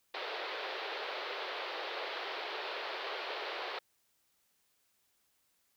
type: band-pass noise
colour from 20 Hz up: pink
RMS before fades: -40 dBFS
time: 0.14-3.79 s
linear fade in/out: 5 ms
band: 390 to 4400 Hz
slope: 48 dB/octave
effects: white hiss -75 dBFS RMS until 5.76 s